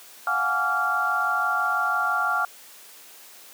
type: tone cluster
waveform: sine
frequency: 701 / 747 / 839 / 1152 / 1388 Hz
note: F5 / F#5 / G#5 / D6 / F6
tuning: +6 / +16 / +17 / -34 / -11 cents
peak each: -32 / -30 / -31 / -28 / -23 dBFS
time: 0.27-2.45 s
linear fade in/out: 2 ms
effects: white hiss -47 dBFS RMS until 3.53 s + high-pass 300 Hz 12 dB/octave